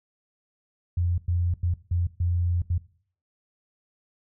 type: tone bursts at uneven times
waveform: sine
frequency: 87.31 Hz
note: F2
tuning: in tune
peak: -21 dBFS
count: 6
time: 0.97-1.18 / 1.28-1.54 / 1.63-1.74 / 1.91-2.07 / 2.2-2.62 / 2.7-2.78 s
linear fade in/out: 5 ms
effects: noise-tail reverb RT60 0.5 s tail -18 dB re dry